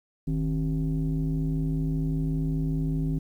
sine tone with frequency modulation, 155.56 Hz, D#3, in tune, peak -23 dBFS, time 0.27-3.19 s, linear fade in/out 10 ms, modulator 113 Hz, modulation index 1, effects tanh soft clip ceiling -19 dBFS + 10-bit

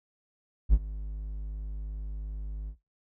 triangle tone with ADSR envelope, 51.4 Hz, G#1, 17 cents flat, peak -12 dBFS, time 0.69-2.76 s, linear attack 44 ms, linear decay 48 ms, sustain -19 dB, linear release 77 ms, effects noise-tail reverb RT60 0.2 s tail -18 dB re dry

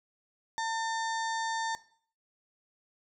harmonic tone with a mistuned harmonic, 900 Hz, A5, 39 cents sharp, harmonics 1 / 2 / 4 / 5 / 6 / 7 / 8 / 9, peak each -31 / -37 / -43 / -45 / -47 / -48 / -49 / -50 dBFS, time 0.58-1.75 s, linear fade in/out 0 ms, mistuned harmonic 6, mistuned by +59 cents, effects noise-tail reverb RT60 0.5 s tail -17 dB re dry

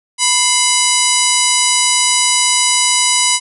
harmonic tone with a mistuned harmonic, 987.8 Hz, B5, in tune, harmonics 1 / 2 / 3 / 4 / 5 / 6 / 7 / 8 / 9 / 10, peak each -20 / -20 / -20 / -20 / -20 / -20 / -20 / -20 / -20 / -20 dBFS, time 0.18-3.4 s, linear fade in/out 50 ms, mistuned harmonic 2, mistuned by +99 cents, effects none

